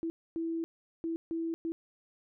sine tone bursts at uneven times, 329.6 Hz, E4, in tune, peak -31 dBFS, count 5, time 0.03-0.1 / 0.36-0.64 / 1.04-1.16 / 1.31-1.54 / 1.65-1.72 s, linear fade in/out 0 ms, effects none

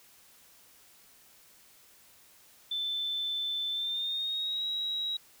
sine tone with pitch glide, 3529 to 3848 Hz, A7 to B7, +4 to -46 cents, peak -30 dBFS, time 2.71-5.17 s, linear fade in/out 5 ms, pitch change +150 cents, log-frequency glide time 3.71-4.65 s, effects white hiss -59 dBFS RMS until 5.4 s

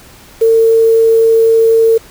sine tone with quantisation, 452 Hz, A4, 47 cents sharp, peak -5 dBFS, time 0.41-1.98 s, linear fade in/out 10 ms, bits 5, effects pink hiss -39 dBFS RMS until 2.1 s

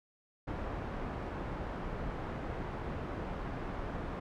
pink low-pass noise, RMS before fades -39 dBFS, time 0.47-4.2 s, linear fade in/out 10 ms, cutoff 1300 Hz, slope 12 dB/octave, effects none

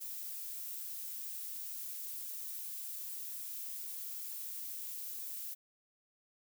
violet noise, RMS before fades -43 dBFS, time 0-5.55 s, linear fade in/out 20 ms, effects none

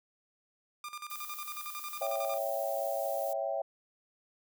sawtooth tone with tremolo, 1200 Hz, D6, 37 cents sharp, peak -35 dBFS, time 0.84-2.38 s, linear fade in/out 2 ms, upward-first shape square, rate 11 Hz, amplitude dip 75%
violet noise, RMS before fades -44 dBFS, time 1.1-3.33 s, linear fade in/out 0 ms
sine chord, C# diminished, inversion none, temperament equal, 554.4 / 659.3 / 784 Hz, C#5 / E5 / G5, 0 / 0 / 0 cents, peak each -35 / -34 / -37 dBFS, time 2.01-3.62 s, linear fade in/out 5 ms
effects none

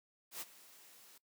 white noise with ADSR envelope, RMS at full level -42 dBFS, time 0.31-1.18 s, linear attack 99 ms, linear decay 34 ms, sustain -18 dB, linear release 4 ms, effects noise-tail reverb RT60 0.1 s tail -20 dB re dry + high-pass 200 Hz 12 dB/octave

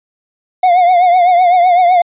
triangle tone with vibrato, 716 Hz, F5, 43 cents sharp, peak -4 dBFS, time 0.63-2.02 s, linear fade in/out 5 ms, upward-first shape triangle, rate 7.9 Hz, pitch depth 83 cents each way, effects resampled to 8000 Hz

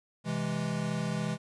square chord, C augmented, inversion none, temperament equal, 130.81 / 164.81 / 207.7 Hz, C3 / E3 / G#3, 0 / 0 / 0 cents, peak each -37 / -34 / -35 dBFS, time 0.24-1.38 s, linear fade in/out 50 ms, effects resampled to 22050 Hz + 11-bit

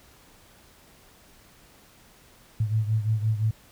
sine beating tone pair, 108 / 113.8 Hz, A2 / A#2, -32 / -41 cents, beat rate 5.8 Hz, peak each -23 / -28 dBFS, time 2.6-3.51 s, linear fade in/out 5 ms, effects pink hiss -55 dBFS RMS until 3.71 s

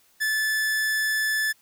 45% pulse tone, 1741 Hz, A6, 19 cents flat, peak -22 dBFS, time 0.2-1.53 s, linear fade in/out 20 ms, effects white hiss -61 dBFS RMS until 1.61 s

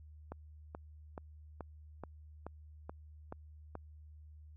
click train, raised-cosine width 1 ms, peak -29 dBFS, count 9, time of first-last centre 0.32-3.753 s, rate 2.33 Hz, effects added 76 Hz sine -52 dBFS peak until 4.56 s

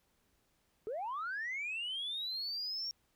sine linear sweep, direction up, 402.6 to 5588 Hz, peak -35 dBFS, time 0.87-2.91 s, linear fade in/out 0 ms, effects tanh soft clip ceiling -33 dBFS + pink hiss -75 dBFS RMS until 3.15 s

